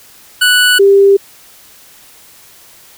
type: tone pair in turn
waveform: 25% pulse / sine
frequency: 1480 / 396.1 Hz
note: F#6 / G4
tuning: 0 / +18 cents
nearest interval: octave + major seventh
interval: 2282 cents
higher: first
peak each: -3 dBFS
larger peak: neither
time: 0.41-0.79 / 0.79-1.17 s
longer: neither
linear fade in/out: 10 ms
effects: white hiss -41 dBFS RMS until 2.97 s